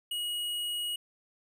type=tone; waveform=square; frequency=2900 Hz; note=F#7; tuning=35 cents flat; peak=-32 dBFS; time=0.11-0.96 s; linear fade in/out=5 ms; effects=none